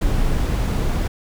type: noise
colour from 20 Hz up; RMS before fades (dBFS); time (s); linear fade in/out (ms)
brown; -19; 0.01-1.08; 10
effects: none